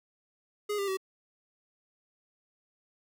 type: tone with pitch steps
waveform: square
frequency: 415.3 / 397.9 / 381.3 Hz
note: G#4 / G4 / G4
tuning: 0 / +26 / -48 cents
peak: -30 dBFS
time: 0.69-0.972 s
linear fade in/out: 10 ms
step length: 94 ms
effects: none